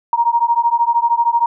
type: beating tone pair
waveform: sine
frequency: 932.3 / 945.3 Hz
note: A#5 / A#5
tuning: 0 / +24 cents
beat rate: 13 Hz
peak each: -15 dBFS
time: 0.13-1.46 s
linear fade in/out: 2 ms
effects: none